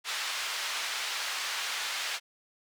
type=band-pass noise; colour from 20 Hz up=white; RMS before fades=-34 dBFS; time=0.04-2.2 s; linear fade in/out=50 ms; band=1000 to 4300 Hz; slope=12 dB/octave; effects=none